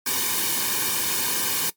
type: noise with comb filter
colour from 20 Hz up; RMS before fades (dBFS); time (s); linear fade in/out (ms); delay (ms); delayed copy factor
white; -24; 0.06-1.7; 5; 1.5; -0.9
effects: noise-tail reverb RT60 0.1 s tail -18 dB re dry + MP3 96 kbps